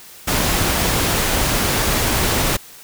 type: noise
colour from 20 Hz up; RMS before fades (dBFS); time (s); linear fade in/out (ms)
pink; -18; 0.27-2.57; 10
effects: white hiss -41 dBFS RMS until 2.83 s